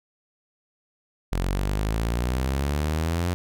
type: exponential sweep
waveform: sawtooth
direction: up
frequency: 43.65 to 90 Hz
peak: -19 dBFS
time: 1.32-3.34 s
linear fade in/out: 0 ms
effects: none